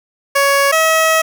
15% pulse tone pair in turn, 558 / 641.9 Hz, C#5 / E5, +11 / -46 cents, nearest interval major second, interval 243 cents, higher second, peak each -4 dBFS, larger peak neither, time 0.35-0.72 / 0.72-1.22 s, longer second, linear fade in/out 10 ms, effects none

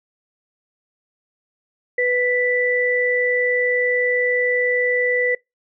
sine tone pair together, 495.2 / 1975.5 Hz, B4 / B6, +5 / 0 cents, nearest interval 2 octaves, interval 2395 cents, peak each -19 dBFS, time 1.98-5.35 s, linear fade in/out 5 ms, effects noise-tail reverb RT60 0.2 s tail -25 dB re dry

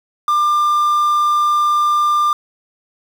triangle tone with quantisation, 1194 Hz, D6, 28 cents sharp, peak -10 dBFS, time 0.28-2.33 s, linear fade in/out 2 ms, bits 6, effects none

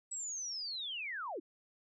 sine linear sweep, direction down, 7902 to 266 Hz, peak -38 dBFS, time 0.11-1.4 s, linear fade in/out 10 ms, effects none

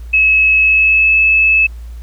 sine tone with pitch glide, 2580 to 2604 Hz, E7 to E7, -38 to -22 cents, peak -7 dBFS, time 0.13-1.67 s, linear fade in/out 10 ms, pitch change +16 cents, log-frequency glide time 0.6-1.15 s, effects added 58 Hz sine -26 dBFS peak until 2.02 s + pink hiss -49 dBFS RMS until 2.02 s

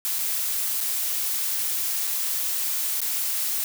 blue noise with dropouts, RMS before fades -26 dBFS, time 0.05-3.64 s, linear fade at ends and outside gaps 0 ms, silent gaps 0.186-0.19 / 0.805-0.81 / 2.07-2.074 / 3.004-3.016 s, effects none

